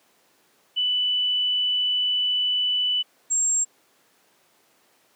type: tone pair in turn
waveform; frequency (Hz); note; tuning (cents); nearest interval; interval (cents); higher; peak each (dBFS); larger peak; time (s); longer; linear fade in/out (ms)
sine; 2982 / 7514; F#7 / A#8; +13 / +13; octave + major third; 1600; second; -20 / -19; second; 0.76-3.03 / 3.3-3.65; first; 20
effects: pink hiss -61 dBFS RMS until 5.15 s + high-pass 300 Hz 12 dB/octave